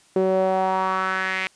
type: tone with band-pass filter sweep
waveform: sawtooth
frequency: 188.4 Hz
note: F#3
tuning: 32 cents sharp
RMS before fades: -22 dBFS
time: 0.16-1.47 s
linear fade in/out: 0 ms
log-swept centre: 420 to 2300 Hz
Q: 3.4
effects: white hiss -56 dBFS RMS until 1.55 s + resampled to 22050 Hz